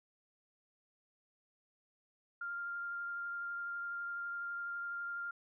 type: tone with vibrato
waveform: sine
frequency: 1396.9 Hz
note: F6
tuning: in tune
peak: -38 dBFS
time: 2.41-5.31 s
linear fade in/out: 5 ms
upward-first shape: triangle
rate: 12 Hz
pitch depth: 11 cents each way
effects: none